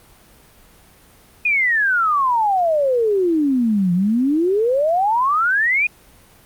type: exponential two-way sweep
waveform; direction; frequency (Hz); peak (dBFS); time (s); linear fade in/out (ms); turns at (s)
sine; down then up; 2500 to 171.6 to 2500; -14; 1.45-5.87; 5; 3.93
effects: pink hiss -49 dBFS RMS until 6.45 s + Opus 32 kbps